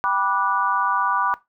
sine chord, G major seventh, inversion none, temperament just, 784 / 980 / 1176 / 1470 Hz, G5 / B5 / D6 / F#6, 0 / -14 / +2 / -12 cents, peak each -28 / -23 / -22 / -26 dBFS, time 0.04-1.34 s, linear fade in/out 0 ms, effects noise-tail reverb RT60 0.2 s tail -18 dB re dry

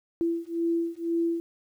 sine beating tone pair, 334.7 / 336.7 Hz, E4 / E4, +26 / +37 cents, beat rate 2 Hz, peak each -28 dBFS, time 0.21-1.4 s, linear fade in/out 0 ms, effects 10-bit

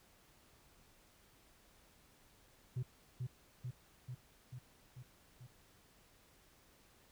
sine tone with echo, 125.5 Hz, B2, 28 cents sharp, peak -33 dBFS, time 2.76-2.83 s, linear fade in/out 10 ms, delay 440 ms, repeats 6, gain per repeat -3 dB, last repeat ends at 5.47 s, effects tanh soft clip ceiling -35 dBFS + pink hiss -67 dBFS RMS until 7.11 s

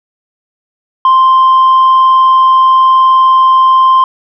sine tone with tanh clipping, 1046.5 Hz, C6, in tune, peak -4 dBFS, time 1.05-4.04 s, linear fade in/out 2 ms, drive 1 dB, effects none

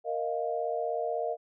sine chord, Bb suspended fourth, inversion none, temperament equal, 466.2 / 622.3 / 698.5 Hz, Bb4 / Eb5 / F5, 0 / 0 / 0 cents, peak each -33 dBFS, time 0.04-1.37 s, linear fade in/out 50 ms, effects none

